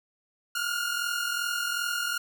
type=tone pair together; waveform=sawtooth; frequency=1396.9 / 1439.5 Hz; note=F6 / F#6; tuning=0 / -48 cents; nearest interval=minor second; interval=52 cents; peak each=-27 dBFS; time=0.55-2.18 s; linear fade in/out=5 ms; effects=none